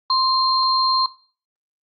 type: tone pair together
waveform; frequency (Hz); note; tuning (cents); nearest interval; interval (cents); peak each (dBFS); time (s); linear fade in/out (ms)
sine; 1046.5 / 4186; C6 / C8; 0 / 0; 2 octaves; 2400; -18; 0.1-1.06; 2
effects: noise-tail reverb RT60 0.4 s tail -17 dB re dry + Opus 24 kbps